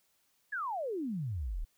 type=exponential sweep; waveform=sine; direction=down; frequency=1748 to 32.7 Hz; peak=-33 dBFS; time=0.52-1.65 s; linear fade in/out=10 ms; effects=white hiss -73 dBFS RMS until 1.77 s